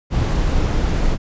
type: noise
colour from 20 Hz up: brown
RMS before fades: -17 dBFS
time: 0.1-1.18 s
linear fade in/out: 50 ms
effects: resampled to 16000 Hz